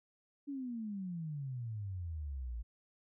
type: exponential sweep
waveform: sine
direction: down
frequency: 289.9 to 55 Hz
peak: -38 dBFS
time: 0.47-2.63 s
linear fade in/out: 20 ms
effects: none